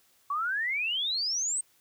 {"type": "exponential sweep", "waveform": "sine", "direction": "up", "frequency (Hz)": [1108.7, 8480], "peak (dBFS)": -27, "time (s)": [0.3, 1.61], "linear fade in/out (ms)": 5, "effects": ["white hiss -65 dBFS RMS until 1.8 s"]}